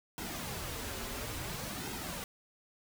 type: noise with flanger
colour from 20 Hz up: pink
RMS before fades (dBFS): -40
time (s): 0.18-2.24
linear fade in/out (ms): 0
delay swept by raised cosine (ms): 1.7 to 6.4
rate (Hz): 0.58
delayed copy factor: -0.6
effects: none